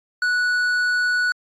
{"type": "tone with tanh clipping", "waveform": "triangle", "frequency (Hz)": 1474, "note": "F#6", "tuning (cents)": -7, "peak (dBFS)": -19, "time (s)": [0.22, 1.32], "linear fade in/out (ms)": 2, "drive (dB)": 12, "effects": ["AAC 48 kbps"]}